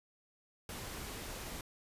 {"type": "noise", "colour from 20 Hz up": "pink", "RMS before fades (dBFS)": -44, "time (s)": [0.69, 1.61], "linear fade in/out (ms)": 2, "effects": ["resampled to 32000 Hz"]}